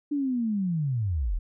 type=linear sweep; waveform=sine; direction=down; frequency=296.8 to 32.7 Hz; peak=-24 dBFS; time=0.11-1.39 s; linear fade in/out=10 ms; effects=none